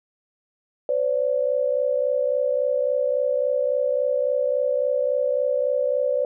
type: tone pair together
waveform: sine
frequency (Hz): 511 / 574.6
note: C5 / D5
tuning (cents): -41 / -38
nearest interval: major second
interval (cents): 203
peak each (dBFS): -22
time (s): 0.89-6.25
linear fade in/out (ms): 2
effects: none